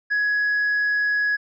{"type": "tone with tanh clipping", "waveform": "triangle", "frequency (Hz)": 1675, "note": "G#6", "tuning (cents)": 14, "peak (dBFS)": -19, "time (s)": [0.1, 1.37], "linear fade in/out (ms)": 20, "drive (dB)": 6, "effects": ["resampled to 16000 Hz"]}